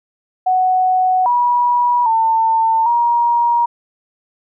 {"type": "tone with pitch steps", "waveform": "sine", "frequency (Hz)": [742, 969, 898, 947], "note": ["F#5", "B5", "A5", "A#5"], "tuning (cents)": [5, -33, 35, 27], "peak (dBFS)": -11, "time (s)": [0.46, 3.66], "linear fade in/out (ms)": 10, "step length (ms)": 800, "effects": []}